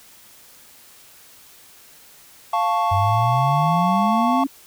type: chord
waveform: triangle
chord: F augmented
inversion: none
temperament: equal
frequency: 698.5 / 880 / 1108.7 Hz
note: F5 / A5 / C#6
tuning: 0 / 0 / 0 cents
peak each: -20 dBFS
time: 2.53-4.44 s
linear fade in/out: 5 ms
type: exponential sweep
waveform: sine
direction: up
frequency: 93.4 to 277.2 Hz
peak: -19 dBFS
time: 2.91-4.47 s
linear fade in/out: 10 ms
effects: white hiss -48 dBFS RMS until 4.66 s